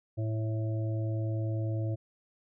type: harmonic tone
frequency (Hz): 110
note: A2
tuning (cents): 0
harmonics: 1 / 3 / 5 / 6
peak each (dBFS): -29 / -39 / -43 / -45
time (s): 0.17-1.96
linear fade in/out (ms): 20
effects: none